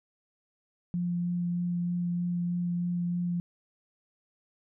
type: tone with vibrato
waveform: sine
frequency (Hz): 175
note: F3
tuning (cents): +4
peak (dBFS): -27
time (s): 0.94-3.4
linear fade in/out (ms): 0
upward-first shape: sine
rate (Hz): 3.2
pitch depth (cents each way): 9
effects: none